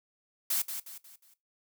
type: noise with echo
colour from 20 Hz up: blue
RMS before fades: -29 dBFS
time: 0.5-0.62 s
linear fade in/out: 5 ms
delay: 180 ms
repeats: 4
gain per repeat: -8 dB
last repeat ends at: 1.34 s
effects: noise-tail reverb RT60 0.2 s tail -17 dB re dry